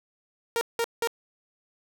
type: tone bursts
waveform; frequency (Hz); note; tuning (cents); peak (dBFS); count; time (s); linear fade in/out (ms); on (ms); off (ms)
sawtooth; 464.7; A#4; -5; -20; 3; 0.56-1.073; 0; 51; 180
effects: none